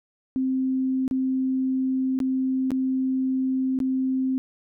sine tone with dropouts, 261.6 Hz, C4, in tune, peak -21 dBFS, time 0.36-4.38 s, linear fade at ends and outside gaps 0 ms, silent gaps 1.079-1.111 / 2.19-2.202 / 2.706-2.717 / 3.789-3.802 s, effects none

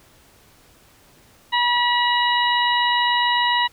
harmonic tone, 967 Hz, B5, 37 cents flat, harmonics 1 / 2 / 3 / 4, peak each -19 / -22 / -24 / -25 dBFS, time 1.52-3.68 s, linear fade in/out 20 ms
click, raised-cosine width 0.5 ms, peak -27 dBFS, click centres 1.77 s
effects pink hiss -53 dBFS RMS until 3.72 s

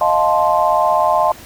sine chord, F dominant seventh, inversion third, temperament equal with one note detuned, 622.3 / 698.5 / 873.4 / 1046.5 Hz, Eb5 / F5 / A5 / C6, 0 / 0 / -13 / 0 cents, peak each -17 dBFS, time 0.01-1.32 s, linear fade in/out 2 ms, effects pink hiss -38 dBFS RMS until 1.45 s

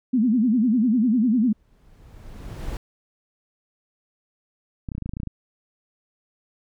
sine tone with vibrato, 233.1 Hz, A#3, in tune, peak -16 dBFS, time 0.13-1.53 s, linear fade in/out 10 ms, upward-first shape sine, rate 10 Hz, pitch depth 200 cents each way
brown noise with exponential growth, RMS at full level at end -27 dBFS, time 1.34-2.77 s, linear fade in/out 1 ms, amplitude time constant 310 ms
clicks, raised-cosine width 5 ms, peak -18 dBFS, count 12, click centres 4.888 / 4.918 / 4.951 / 4.981 / 5.023 / 5.06 / 5.093 / 5.136 / 5.169 / 5.201 / 5.233 / 5.273 s
effects none

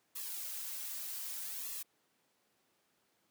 blue noise with flanger, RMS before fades -42 dBFS, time 0.15-1.83 s, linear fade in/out 10 ms, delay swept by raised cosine 1.3 to 4.6 ms, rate 0.64 Hz, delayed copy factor -0.7, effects pink hiss -75 dBFS RMS until 3.3 s + high-pass 200 Hz 12 dB/octave

